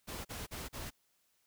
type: noise bursts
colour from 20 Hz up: pink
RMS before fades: -43 dBFS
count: 4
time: 0.07-0.907 s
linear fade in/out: 20 ms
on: 180 ms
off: 39 ms
effects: white hiss -75 dBFS RMS until 1.46 s